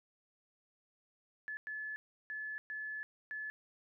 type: tone bursts at uneven times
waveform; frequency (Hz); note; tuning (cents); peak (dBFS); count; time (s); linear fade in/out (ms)
sine; 1723; A6; -37; -39; 5; 1.48-1.57 / 1.67-1.96 / 2.3-2.58 / 2.7-3.03 / 3.31-3.5; 0
effects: none